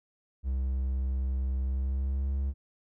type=tone with pitch glide; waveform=triangle; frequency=65.41 to 68.38 Hz; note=C2 to C#2; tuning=0 to -23 cents; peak=-25 dBFS; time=0.43-2.54 s; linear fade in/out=50 ms; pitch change=+77 cents; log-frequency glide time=1.65-2.33 s; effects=none